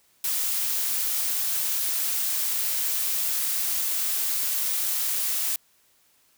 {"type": "noise", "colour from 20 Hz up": "blue", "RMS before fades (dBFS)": -26, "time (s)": [0.24, 5.56], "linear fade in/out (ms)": 2, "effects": ["white hiss -63 dBFS RMS until 6.37 s"]}